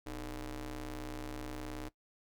sawtooth ring-modulated tone, 138.59 Hz, C#3, in tune, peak -33 dBFS, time 0.06-1.89 s, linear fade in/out 10 ms, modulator 168 Hz, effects noise-tail reverb RT60 0.1 s tail -18 dB re dry

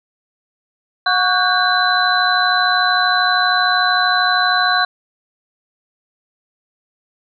sine tone cluster, 726 / 1122 / 1478 / 1591 / 4018 Hz, F#5 / C#6 / F#6 / G6 / B7, -33 / +21 / -2 / +25 / +29 cents, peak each -19 dBFS, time 1.06-4.85 s, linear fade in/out 5 ms, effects none

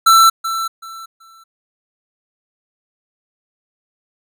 square tone with echo, 1336 Hz, E6, 23 cents sharp, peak -7 dBFS, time 0.06-0.3 s, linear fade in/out 10 ms, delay 380 ms, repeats 3, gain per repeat -12 dB, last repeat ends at 1.44 s, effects none

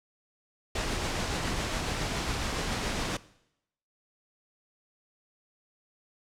pink noise with tremolo, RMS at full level -30 dBFS, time 0.75-3.17 s, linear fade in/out 5 ms, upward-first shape triangle, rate 7.2 Hz, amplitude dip 25%, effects noise-tail reverb RT60 0.8 s tail -19 dB re dry + low-pass 7000 Hz 12 dB/octave

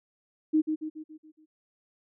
sine tone with echo, 311.1 Hz, D#4, in tune, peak -19 dBFS, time 0.53-0.62 s, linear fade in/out 20 ms, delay 140 ms, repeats 6, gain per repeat -6 dB, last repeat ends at 1.46 s, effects none

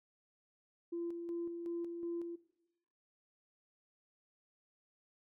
sine tone with tremolo, 341.1 Hz, F4, 41 cents flat, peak -36 dBFS, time 0.92-2.36 s, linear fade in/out 10 ms, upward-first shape square, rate 2.7 Hz, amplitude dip 45%, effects noise-tail reverb RT60 1.0 s tail -18 dB re dry + tanh soft clip ceiling -32 dBFS

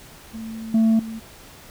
sine tone with level steps, 223.2 Hz, A3, 25 cents sharp, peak -30 / -11 / -29 dBFS, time 0.33-1.2 s, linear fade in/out 20 ms, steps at 0.74 / 0.99 s, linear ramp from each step 5 ms, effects tanh soft clip ceiling -13 dBFS + pink hiss -45 dBFS RMS until 1.7 s

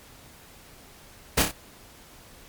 pink noise with echo, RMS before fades -20 dBFS, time 1.37-1.43 s, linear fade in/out 10 ms, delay 29 ms, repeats 3, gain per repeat -5 dB, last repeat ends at 1.517 s, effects pink hiss -50 dBFS RMS until 2.48 s + MP3 96 kbps

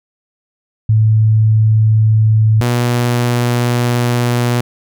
sine / sawtooth tone pair in turn, 109.3 / 121.11 Hz, A2 / B2, -11 / -33 cents, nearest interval major second, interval 178 cents, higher second, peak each -7 / -8 dBFS, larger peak first, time 0.89-2.61 / 2.61-4.61 s, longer second, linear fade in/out 5 ms, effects none

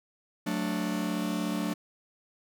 45% pulse chord, D major, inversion first, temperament just, 183.54 / 220.2 / 293.7 Hz, F#3 / A3 / D4, -14 / +2 / 0 cents, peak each -33 / -33 / -33 dBFS, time 0.46-1.74 s, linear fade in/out 10 ms, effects none

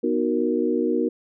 sine chord, B major seventh, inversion none, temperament equal, 246.9 / 311.1 / 370 / 466.2 Hz, B3 / D#4 / F#4 / A#4, 0 / 0 / 0 / 0 cents, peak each -25 dBFS, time 0.03-1.09 s, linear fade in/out 10 ms, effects none

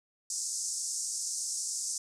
white band-pass noise, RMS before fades -35 dBFS, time 0.3-1.98 s, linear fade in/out 2 ms, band 5300 to 8900 Hz, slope 48 dB/octave, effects none

